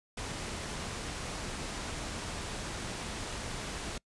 pink low-pass noise, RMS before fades -39 dBFS, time 0.17-3.98 s, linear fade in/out 5 ms, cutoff 9700 Hz, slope 24 dB/octave, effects noise-tail reverb RT60 0.1 s tail -25 dB re dry + resampled to 24000 Hz

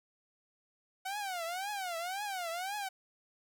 sawtooth tone with vibrato, 743 Hz, F#5, 7 cents sharp, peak -32 dBFS, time 1.05-2.89 s, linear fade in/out 10 ms, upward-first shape triangle, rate 1.9 Hz, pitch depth 230 cents each way, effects none

